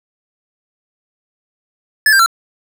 square tone with pitch steps, 1727 / 1584 / 1355 Hz, A6 / G6 / E6, -33 / +18 / +47 cents, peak -8 dBFS, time 2.06-2.261 s, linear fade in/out 2 ms, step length 67 ms, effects none

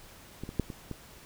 clicks, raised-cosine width 3 ms, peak -24 / -26 / -13 / -25 / -23 dBFS, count 5, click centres 0.436 / 0.491 / 0.597 / 0.702 / 0.913 s, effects pink hiss -52 dBFS RMS until 1.25 s

